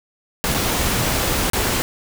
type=noise with dropouts; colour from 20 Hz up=pink; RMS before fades=-20 dBFS; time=0.44-1.82 s; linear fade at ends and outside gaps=0 ms; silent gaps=0.542-0.546 / 1.5-1.533 s; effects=none